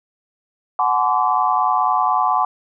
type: tone cluster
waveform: sine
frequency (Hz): 740 / 850 / 1028 / 1152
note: F#5 / G#5 / C6 / D6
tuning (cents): 0 / +40 / -31 / -34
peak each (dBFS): -20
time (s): 0.79-2.45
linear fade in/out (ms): 2
effects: none